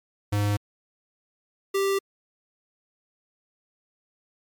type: tone pair in turn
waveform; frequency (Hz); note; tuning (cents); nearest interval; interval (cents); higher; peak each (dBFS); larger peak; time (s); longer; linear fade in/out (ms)
square; 102.9 / 392.4; G#2 / G4; -16 / +2; octave + major seventh; 2318; second; -22; neither; 0.32-0.57 / 1.74-1.99; neither; 10
effects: MP3 96 kbps